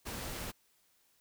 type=noise; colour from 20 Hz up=pink; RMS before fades=-41 dBFS; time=0.05-0.52 s; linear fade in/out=20 ms; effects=white hiss -71 dBFS RMS until 1.2 s